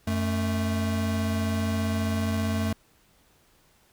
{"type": "tone pair together", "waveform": "square", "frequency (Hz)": [91.69, 220.1], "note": ["F#2", "A3"], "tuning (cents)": [-15, 1], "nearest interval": "octave + minor third", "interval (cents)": 1516, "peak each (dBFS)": -28, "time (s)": [0.07, 2.73], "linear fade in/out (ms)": 5, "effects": ["pink hiss -62 dBFS RMS until 3.92 s"]}